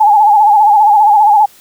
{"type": "tone with vibrato", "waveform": "sine", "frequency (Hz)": 840, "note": "G#5", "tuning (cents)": 19, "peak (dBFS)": -4, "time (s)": [0, 1.46], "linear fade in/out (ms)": 10, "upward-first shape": "sine", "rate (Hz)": 15, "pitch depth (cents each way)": 74, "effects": ["white hiss -43 dBFS RMS until 1.6 s"]}